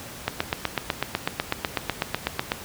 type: click train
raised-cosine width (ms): 0.3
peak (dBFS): -6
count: 19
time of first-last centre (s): 0.28-2.519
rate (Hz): 8.04
effects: pink hiss -39 dBFS RMS until 2.64 s + high-pass 60 Hz 12 dB/octave